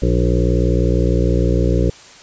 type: harmonic tone with a mistuned harmonic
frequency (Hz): 59.8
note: A#1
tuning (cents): +45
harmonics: 1 / 2 / 3 / 5 / 6 / 7 / 8 / 9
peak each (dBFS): -16 / -19 / -21 / -23 / -24 / -24 / -25 / -26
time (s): 0.02-1.9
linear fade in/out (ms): 5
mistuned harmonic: 5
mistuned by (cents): -39
effects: white hiss -41 dBFS RMS until 2.22 s + resampled to 16000 Hz